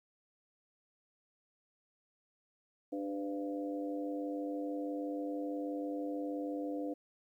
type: harmonic tone with a mistuned harmonic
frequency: 98.6 Hz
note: G2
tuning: 11 cents sharp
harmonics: 3 / 4 / 5 / 6 / 7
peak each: -37 / -50 / -41 / -52 / -47 dBFS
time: 2.92-6.94 s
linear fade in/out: 10 ms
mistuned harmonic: 5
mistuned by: +43 cents
effects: 12-bit